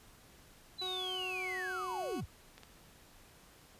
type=linear sweep; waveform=sine; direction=down; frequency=4054 to 38.66 Hz; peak=-37 dBFS; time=0.78-2.26 s; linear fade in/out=20 ms
type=tone; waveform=20% pulse; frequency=370 Hz; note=F#4; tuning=in tune; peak=-36 dBFS; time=0.81-2.21 s; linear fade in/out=10 ms
type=clicks; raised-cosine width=0.2 ms; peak=-34 dBFS; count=2; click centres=2.58 / 2.634 s
effects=pink hiss -60 dBFS RMS until 3.79 s + resampled to 32000 Hz